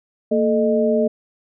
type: tone cluster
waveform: sine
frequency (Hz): 228.9 / 435.3 / 615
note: A#3 / A4 / D#5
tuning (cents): -31 / -19 / -20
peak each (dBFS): -19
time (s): 0.31-1.08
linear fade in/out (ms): 10
effects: none